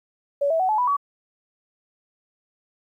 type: tone with pitch steps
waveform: sine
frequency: 567 / 651.3 / 748.2 / 859.4 / 987.2 / 1134 Hz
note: C#5 / E5 / F#5 / A5 / B5 / C#6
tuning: +39 / -21 / +19 / -41 / -1 / +39 cents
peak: -18 dBFS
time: 0.41-0.968 s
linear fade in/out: 10 ms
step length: 93 ms
effects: 10-bit